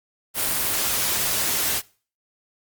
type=noise; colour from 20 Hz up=white; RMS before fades=-23 dBFS; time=0.34-1.82 s; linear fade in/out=50 ms; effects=noise-tail reverb RT60 0.4 s tail -22 dB re dry + Opus 32 kbps